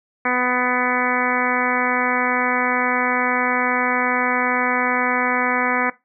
harmonic tone, 249.3 Hz, B3, 16 cents sharp, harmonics 1 / 2 / 3 / 4 / 5 / 6 / 7 / 8 / 9, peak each -26 / -26 / -26 / -26 / -26 / -26 / -26 / -26 / -26 dBFS, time 0.25-5.9 s, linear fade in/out 5 ms, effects noise-tail reverb RT60 0.2 s tail -18 dB re dry

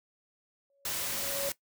sine tone with exponential growth, 558 Hz, C#5, 11 cents sharp, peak -30 dBFS, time 0.7-1.49 s, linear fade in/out 1 ms, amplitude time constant 170 ms
white noise, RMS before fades -34 dBFS, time 0.85-1.52 s, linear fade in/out 2 ms
effects noise-tail reverb RT60 0.1 s tail -18 dB re dry

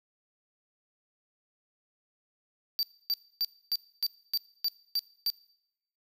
square tone bursts, 4650 Hz, D8, 18 cents flat, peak -26 dBFS, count 9, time 2.79-5.301 s, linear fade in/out 0 ms, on 39 ms, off 270 ms, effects noise-tail reverb RT60 0.8 s tail -23 dB re dry

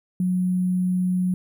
sine tone with sample-and-hold, 182.3 Hz, F#3, 25 cents flat, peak -19 dBFS, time 0.2-1.34 s, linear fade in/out 2 ms, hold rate 11025 Hz, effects none

